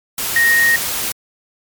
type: tone in noise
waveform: sine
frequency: 1864.7 Hz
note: A#6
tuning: in tune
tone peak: -10 dBFS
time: 0.36-0.76 s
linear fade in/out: 2 ms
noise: white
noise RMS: -21 dBFS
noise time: 0.18-1.12 s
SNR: +8 dB
effects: MP3 96 kbps